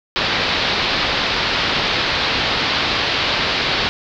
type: low-pass noise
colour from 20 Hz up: white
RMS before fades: -19 dBFS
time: 0.16-3.89 s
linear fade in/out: 0 ms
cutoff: 4600 Hz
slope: 48 dB/octave
effects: none